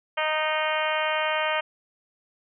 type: harmonic tone with a mistuned harmonic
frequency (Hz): 310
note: D#4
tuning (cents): -6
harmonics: 2 / 3 / 4 / 5 / 6 / 7 / 8 / 9 / 10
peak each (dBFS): -28 / -30 / -31 / -32 / -33 / -33 / -34 / -35 / -35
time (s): 0.17-1.61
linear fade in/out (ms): 10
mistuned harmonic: 8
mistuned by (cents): -19
effects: none